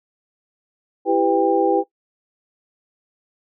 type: tone cluster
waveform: sine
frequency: 331.8 / 394 / 501 / 797 Hz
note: E4 / G4 / B4 / G5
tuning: +11 / +9 / +25 / +28 cents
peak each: -20 dBFS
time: 1.05-1.84 s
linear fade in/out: 50 ms
effects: noise-tail reverb RT60 0.1 s tail -19 dB re dry

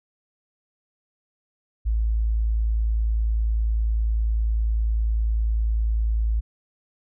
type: tone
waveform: sine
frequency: 55 Hz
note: A1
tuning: in tune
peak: -19 dBFS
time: 1.85-6.41 s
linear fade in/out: 20 ms
effects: none

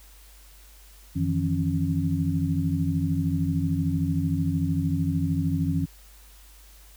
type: tone cluster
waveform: sine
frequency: 90.4 / 155.9 / 169.1 / 272.9 Hz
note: F#2 / D#3 / E3 / C#4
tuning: -40 / +4 / +44 / -27 cents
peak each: -28 / -27 / -28 / -28 dBFS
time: 1.15-5.86 s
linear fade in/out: 20 ms
effects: added 50 Hz sine -49 dBFS peak until 6.96 s + white hiss -54 dBFS RMS until 6.96 s

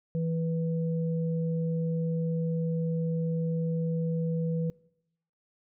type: tone pair together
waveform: sine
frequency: 164.2 / 492 Hz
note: E3 / B4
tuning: -6 / -7 cents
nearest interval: octave + perfect fifth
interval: 1899 cents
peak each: -27 / -35 dBFS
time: 0.15-4.7 s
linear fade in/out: 0 ms
effects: noise-tail reverb RT60 0.8 s tail -24 dB re dry

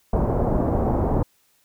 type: low-pass noise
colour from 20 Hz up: pink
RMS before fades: -21 dBFS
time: 0.13-1.23 s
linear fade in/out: 5 ms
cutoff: 850 Hz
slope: 24 dB/octave
effects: white hiss -63 dBFS RMS until 1.64 s

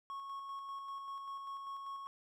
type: tone with tremolo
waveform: triangle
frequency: 1100 Hz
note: C#6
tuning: 14 cents flat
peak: -39 dBFS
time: 0.1-2.07 s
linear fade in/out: 0 ms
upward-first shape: square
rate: 5.1 Hz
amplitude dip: 30%
effects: none

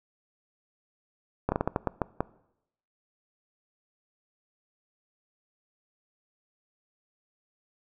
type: slowing click train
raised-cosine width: 1 ms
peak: -11 dBFS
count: 9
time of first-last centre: 1.49-2.206 s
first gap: 30 ms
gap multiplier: 1.3
effects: noise-tail reverb RT60 0.8 s tail -21 dB re dry

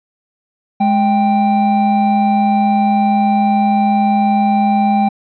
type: tone pair together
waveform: triangle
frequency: 209.3 / 787 Hz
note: G#3 / G5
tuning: +14 / +7 cents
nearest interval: octave + major seventh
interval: 2293 cents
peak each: -11 dBFS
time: 0.8-5.09 s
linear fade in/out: 10 ms
effects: resampled to 11025 Hz

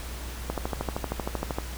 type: click train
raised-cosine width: 1 ms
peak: -14 dBFS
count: 15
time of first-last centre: 0.5-1.585 s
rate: 12.9 Hz
effects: added 60 Hz sine -35 dBFS peak until 1.77 s + pink hiss -41 dBFS RMS until 1.77 s

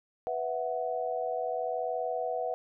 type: chord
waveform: sine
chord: B suspended fourth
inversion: none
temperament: equal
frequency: 493.9 / 659.3 / 740 Hz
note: B4 / E5 / F#5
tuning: 0 / 0 / 0 cents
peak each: -34 dBFS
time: 0.27-2.54 s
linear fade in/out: 0 ms
effects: none

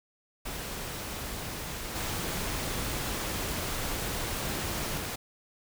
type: noise with level steps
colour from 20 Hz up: pink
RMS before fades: -37 / -33 / -35 dBFS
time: 0.45-5.16 s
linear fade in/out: 10 ms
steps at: 1.95 / 4.97 s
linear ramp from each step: 10 ms
effects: none

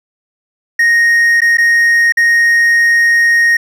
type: tone with dropouts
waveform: triangle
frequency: 1864.7 Hz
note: A#6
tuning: in tune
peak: -5 dBFS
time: 0.79-3.57 s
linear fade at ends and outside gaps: 5 ms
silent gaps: 1.406-1.417 / 1.572-1.582 / 2.123-2.171 s
effects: none

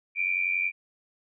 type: tone pair together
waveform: sine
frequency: 2321 / 2412 Hz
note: D7 / D7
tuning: -21 / +46 cents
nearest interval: minor second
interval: 67 cents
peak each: -27 dBFS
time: 0.15-0.72 s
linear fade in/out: 50 ms
effects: none

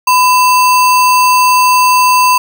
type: tone with sample-and-hold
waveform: sine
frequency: 1004 Hz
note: B5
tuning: 28 cents sharp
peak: -5 dBFS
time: 0.07-2.38 s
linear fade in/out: 5 ms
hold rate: 3675 Hz
effects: none

